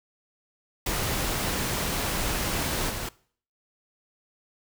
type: noise with level steps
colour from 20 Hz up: pink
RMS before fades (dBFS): -28 / -33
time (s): 0.86-3.09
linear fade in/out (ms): 5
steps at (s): 2.89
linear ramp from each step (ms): 20
effects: noise-tail reverb RT60 0.5 s tail -21 dB re dry